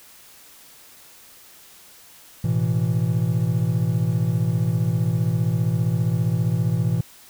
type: chord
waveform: triangle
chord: A suspended second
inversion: none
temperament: equal with one note detuned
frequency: 110 / 125.12 / 164.81 Hz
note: A2 / B2 / E3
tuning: 0 / +23 / 0 cents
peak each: -21 dBFS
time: 2.44-7.01 s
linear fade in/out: 5 ms
effects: white hiss -48 dBFS RMS until 7.29 s